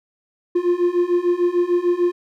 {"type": "beating tone pair", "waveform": "triangle", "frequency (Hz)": [347.9, 354.6], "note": ["F4", "F4"], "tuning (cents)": [-7, 26], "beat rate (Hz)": 6.7, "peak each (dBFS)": [-18, -16], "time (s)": [0.55, 2.12], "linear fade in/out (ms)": 10, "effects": []}